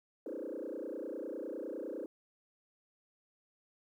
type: tone with frequency modulation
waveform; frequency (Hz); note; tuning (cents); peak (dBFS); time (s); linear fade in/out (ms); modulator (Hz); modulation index
sine; 415.3; G#4; 0; -37; 0.26-2.06; 2; 29.9; 4.5
effects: tanh soft clip ceiling -35 dBFS + 12-bit